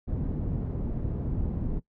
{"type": "low-pass noise", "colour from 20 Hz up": "pink", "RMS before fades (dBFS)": -30, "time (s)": [0.07, 1.8], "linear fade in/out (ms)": 20, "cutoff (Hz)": 260, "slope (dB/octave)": 12, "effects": ["noise-tail reverb RT60 0.1 s tail -18 dB re dry"]}